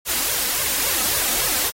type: noise with flanger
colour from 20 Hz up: white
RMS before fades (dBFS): -21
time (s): 0.05-1.72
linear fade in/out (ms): 50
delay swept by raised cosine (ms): 1.8 to 4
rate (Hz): 3.6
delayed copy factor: +0.85
effects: AAC 48 kbps